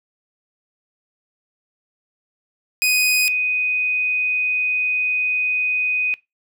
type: tone pair in turn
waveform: sawtooth / sine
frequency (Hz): 2496 / 2496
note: D#7 / D#7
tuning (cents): +5 / +5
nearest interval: unison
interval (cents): 0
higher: neither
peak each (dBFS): -12 / -18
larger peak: first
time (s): 2.82-3.28 / 3.28-6.14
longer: second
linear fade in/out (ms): 0
effects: noise-tail reverb RT60 0.2 s tail -21 dB re dry